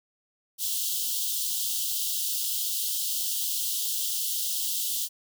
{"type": "high-pass noise", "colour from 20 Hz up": "white", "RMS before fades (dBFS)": -29, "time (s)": [0.58, 5.09], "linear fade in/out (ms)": 50, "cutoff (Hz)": 2900, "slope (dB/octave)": 96, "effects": []}